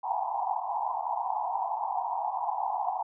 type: band-pass noise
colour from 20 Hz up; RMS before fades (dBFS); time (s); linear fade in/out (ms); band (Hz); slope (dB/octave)
pink; -31; 0.03-3.03; 10; 720 to 990; 96
effects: none